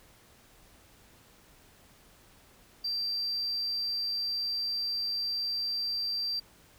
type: tone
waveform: triangle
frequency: 4699 Hz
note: D8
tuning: in tune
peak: -27 dBFS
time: 2.84-6.4 s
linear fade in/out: 10 ms
effects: tanh soft clip ceiling -26 dBFS + pink hiss -59 dBFS RMS until 6.78 s